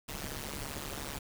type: noise with amplitude modulation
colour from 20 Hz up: pink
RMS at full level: -36 dBFS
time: 0.08-1.19 s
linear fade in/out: 10 ms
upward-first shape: sine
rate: 143 Hz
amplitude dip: 100%
effects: none